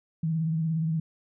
sine tone with vibrato, 161 Hz, E3, 41 cents flat, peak -24 dBFS, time 0.23-1 s, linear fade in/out 5 ms, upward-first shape triangle, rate 17 Hz, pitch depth 62 cents each way, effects none

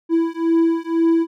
triangle beating tone pair, 329.6 / 331.6 Hz, E4 / E4, 0 / +10 cents, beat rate 2 Hz, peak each -16 dBFS, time 0.09-1.27 s, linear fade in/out 50 ms, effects none

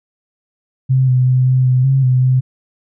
sine tone with pitch steps, 130.9 / 127.1 / 128 / 129 / 127.4 / 134.6 / 127.5 / 128.8 Hz, C3 / C3 / C3 / C3 / C3 / C3 / C3 / C3, +1 / -50 / -38 / -24 / -46 / +49 / -44 / -27 cents, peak -9 dBFS, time 0.89-2.41 s, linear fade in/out 20 ms, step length 190 ms, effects none

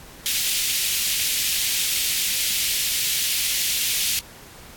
pink high-pass noise, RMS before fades -23 dBFS, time 0.26-4.19 s, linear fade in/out 0 ms, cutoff 2500 Hz, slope 24 dB/octave, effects pink hiss -44 dBFS RMS until 4.76 s + AAC 64 kbps

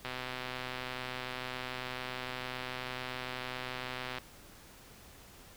click train, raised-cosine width 0.3 ms, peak -22 dBFS, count 526, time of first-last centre 0.05-4.184 s, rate 127 Hz, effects pink hiss -55 dBFS RMS until 5.56 s

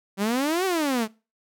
sawtooth exponential two-way sweep, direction up then down, 190 to 390 to 209.3 Hz, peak -18 dBFS, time 0.17-1.08 s, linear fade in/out 50 ms, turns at 0.65 s, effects noise-tail reverb RT60 0.3 s tail -22 dB re dry

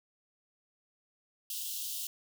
white high-pass noise, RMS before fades -38 dBFS, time 1.5-2.07 s, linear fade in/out 2 ms, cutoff 2800 Hz, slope 96 dB/octave, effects none

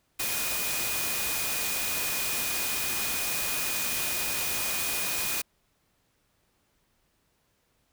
sine tone in noise, 2469 Hz, D#7, 14 cents flat, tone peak -36 dBFS, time 0.19-5.42 s, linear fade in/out 10 ms, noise white, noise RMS -30 dBFS, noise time 0.19-5.42 s, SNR -9 dB, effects pink hiss -71 dBFS RMS until 7.92 s

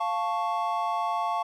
triangle chord, F augmented, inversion none, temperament equal, 698.5 / 880 / 1108.7 Hz, F5 / A5 / C#6, 0 / 0 / 0 cents, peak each -28 dBFS, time 0-1.43 s, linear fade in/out 10 ms, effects none

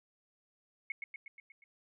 sine tone with echo, 2191 Hz, C#7, 21 cents flat, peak -34 dBFS, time 0.9-0.92 s, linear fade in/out 2 ms, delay 120 ms, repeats 6, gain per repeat -4 dB, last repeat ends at 1.64 s, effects none

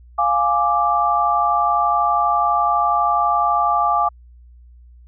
sine chord, D diminished, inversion first, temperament equal, 698.5 / 830.6 / 1174.7 Hz, F5 / Ab5 / D6, 0 / 0 / 0 cents, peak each -20 / -20 / -17 dBFS, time 0.18-4.09 s, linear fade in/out 10 ms, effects added 60 Hz sine -42 dBFS peak until 5.07 s

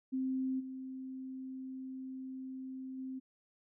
sine tone with level steps, 261.6 Hz, C4, in tune, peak -32 / -41 / -39 dBFS, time 0.12-3.2 s, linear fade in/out 20 ms, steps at 0.59 / 2.97 s, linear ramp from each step 20 ms, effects none

